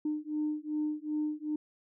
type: beating tone pair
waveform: sine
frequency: 301.8 / 304.4 Hz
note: D4 / D#4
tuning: +47 / -38 cents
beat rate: 2.6 Hz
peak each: -33 / -33 dBFS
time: 0.05-1.56 s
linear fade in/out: 5 ms
effects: tanh soft clip ceiling -24 dBFS